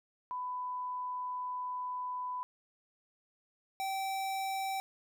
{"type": "tone pair in turn", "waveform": ["sine", "square"], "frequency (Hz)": [998, 773.8], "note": ["B5", "G5"], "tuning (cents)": [18, -23], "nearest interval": "major third", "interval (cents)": 441, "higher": "first", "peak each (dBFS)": [-35, -34], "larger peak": "second", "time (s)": [[0.31, 2.43], [3.8, 4.8]], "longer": "first", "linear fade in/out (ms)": 0, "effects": []}